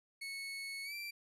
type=tone with pitch glide; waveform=30% pulse; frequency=2204 to 2349 Hz; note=C#7 to D7; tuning=-11 to 0 cents; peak=-39 dBFS; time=0.21-1.11 s; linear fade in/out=10 ms; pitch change=+111 cents; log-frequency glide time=0.84-0.94 s; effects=resampled to 32000 Hz